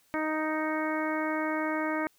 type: harmonic tone with a mistuned harmonic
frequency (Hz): 311.1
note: D#4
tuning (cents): 0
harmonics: 1 / 2 / 3 / 4 / 5 / 6 / 7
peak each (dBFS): -31 / -34 / -36 / -37 / -38 / -39 / -39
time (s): 0.14-2.07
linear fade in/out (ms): 0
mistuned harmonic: 7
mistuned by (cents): +20
effects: white hiss -66 dBFS RMS until 2.18 s